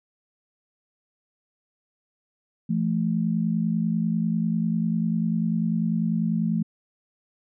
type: tone pair together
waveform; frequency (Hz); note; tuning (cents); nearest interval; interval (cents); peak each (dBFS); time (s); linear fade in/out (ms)
sine; 169.86 / 220; F3 / A3; -48 / 0; major third; 448; -24; 2.69-6.63; 10
effects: none